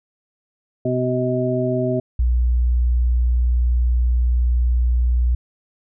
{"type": "harmonic tone", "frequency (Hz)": 126.3, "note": "B2", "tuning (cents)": 39, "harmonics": [1, 2, 3, 5], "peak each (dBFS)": [-23, -23, -23, -23], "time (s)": [0.85, 2], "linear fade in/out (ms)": 5}
{"type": "tone", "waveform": "sine", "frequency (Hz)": 60.6, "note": "B1", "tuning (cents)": -32, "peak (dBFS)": -14, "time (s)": [2.19, 5.35], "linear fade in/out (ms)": 5}
{"effects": []}